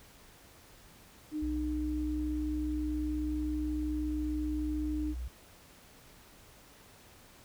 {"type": "tone", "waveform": "sine", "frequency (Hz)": 304.8, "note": "D#4", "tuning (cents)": -36, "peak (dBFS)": -32, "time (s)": [1.31, 5.15], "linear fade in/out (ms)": 50}
{"type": "tone with pitch glide", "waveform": "sine", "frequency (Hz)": [61.6, 61.03], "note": ["B1", "B1"], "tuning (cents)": [-4, -20], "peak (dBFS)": -35, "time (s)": [1.42, 5.28], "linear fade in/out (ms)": 5, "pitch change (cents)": -16, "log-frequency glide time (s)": [2.09, 3.54]}
{"effects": ["pink hiss -57 dBFS RMS until 7.44 s"]}